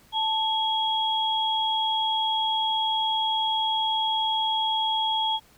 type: tone pair together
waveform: sine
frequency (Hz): 880 / 3310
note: A5 / G#7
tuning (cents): 0 / -6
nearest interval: octave + major seventh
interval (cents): 2294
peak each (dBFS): -25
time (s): 0.12-5.4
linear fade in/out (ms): 50
effects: pink hiss -57 dBFS RMS until 5.57 s